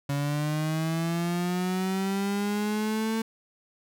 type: linear sweep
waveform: 35% pulse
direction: up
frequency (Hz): 140.4 to 224.9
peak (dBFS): -24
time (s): 0.09-3.22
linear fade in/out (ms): 5
effects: none